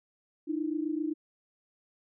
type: tone pair together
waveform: sine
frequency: 302 / 329.6 Hz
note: D4 / E4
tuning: +48 / 0 cents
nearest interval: major second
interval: 152 cents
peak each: -31 / -33 dBFS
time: 0.47-1.14 s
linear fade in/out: 20 ms
effects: none